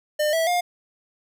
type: tone with pitch steps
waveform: square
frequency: 603 / 653.8 / 708.9 Hz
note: D5 / E5 / F5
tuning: +46 / -14 / +26 cents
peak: -20 dBFS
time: 0.19-0.61 s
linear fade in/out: 10 ms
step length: 140 ms
effects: none